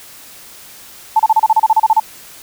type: tone bursts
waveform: sine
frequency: 880 Hz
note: A5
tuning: in tune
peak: -6 dBFS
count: 13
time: 1.16-1.999 s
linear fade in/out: 5 ms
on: 35 ms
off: 32 ms
effects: white hiss -38 dBFS RMS until 2.42 s